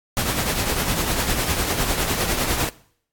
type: noise with tremolo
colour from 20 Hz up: pink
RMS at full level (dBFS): -20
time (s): 0.17-2.69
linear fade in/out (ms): 0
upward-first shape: triangle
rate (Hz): 9.9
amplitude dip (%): 55
effects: noise-tail reverb RT60 0.6 s tail -20 dB re dry + AAC 64 kbps